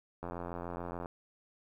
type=click train; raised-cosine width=1 ms; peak=-26 dBFS; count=73; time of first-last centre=0.23-1.059 s; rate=86.9 Hz; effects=11-bit